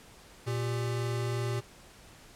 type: tone pair together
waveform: square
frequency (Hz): 118.03 / 397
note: A#2 / G4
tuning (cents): +22 / +22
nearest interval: octave + major sixth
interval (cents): 2100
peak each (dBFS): -31 / -38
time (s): 0.46-1.61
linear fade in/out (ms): 20
effects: pink hiss -54 dBFS RMS until 2.35 s + low-pass 11000 Hz 12 dB/octave